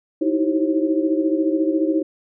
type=tone cluster; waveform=sine; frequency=314 / 328.2 / 384.2 / 539 Hz; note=D#4 / E4 / G4 / C#5; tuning=+16 / -8 / -35 / -49 cents; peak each=-19 / -22 / -26 / -26 dBFS; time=0.21-2.03 s; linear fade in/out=10 ms; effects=none